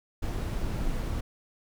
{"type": "noise with amplitude modulation", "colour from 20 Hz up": "brown", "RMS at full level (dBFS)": -29, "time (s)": [0.22, 1.21], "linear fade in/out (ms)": 10, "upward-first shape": "sine", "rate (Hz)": 293, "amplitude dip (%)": 25, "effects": []}